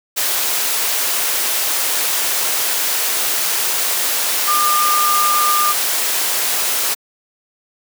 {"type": "tone in noise", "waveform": "sine", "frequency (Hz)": 1204, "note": "D6", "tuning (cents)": 43, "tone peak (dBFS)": -14, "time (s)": [4.47, 5.73], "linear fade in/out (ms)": 20, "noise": "white", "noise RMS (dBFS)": -18, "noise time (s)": [0.16, 6.95], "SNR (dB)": 1, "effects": ["high-pass 400 Hz 12 dB/octave"]}